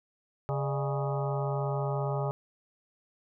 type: harmonic tone with a mistuned harmonic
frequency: 138 Hz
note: C#3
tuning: 7 cents flat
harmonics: 1 / 3 / 4 / 5 / 6 / 7 / 8 / 9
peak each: -30 / -36 / -36 / -42 / -38 / -44 / -45 / -42 dBFS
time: 0.49-2.31 s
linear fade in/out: 0 ms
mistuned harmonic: 4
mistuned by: +130 cents
effects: none